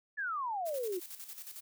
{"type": "exponential sweep", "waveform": "sine", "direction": "down", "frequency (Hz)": [1760, 342], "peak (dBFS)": -33, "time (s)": [0.17, 1], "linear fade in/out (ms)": 20}
{"type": "noise with tremolo", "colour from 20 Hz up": "blue", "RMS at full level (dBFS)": -45, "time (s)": [0.65, 1.61], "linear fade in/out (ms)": 20, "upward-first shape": "square", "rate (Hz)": 11, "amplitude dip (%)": 60}
{"effects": []}